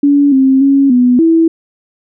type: tone with pitch steps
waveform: sine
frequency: 285 / 265.8 / 275.9 / 247.6 / 327.7 Hz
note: C#4 / C4 / C#4 / B3 / E4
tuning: +48 / +27 / -8 / +5 / -10 cents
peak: -5 dBFS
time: 0.03-1.48 s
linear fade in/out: 5 ms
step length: 290 ms
effects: none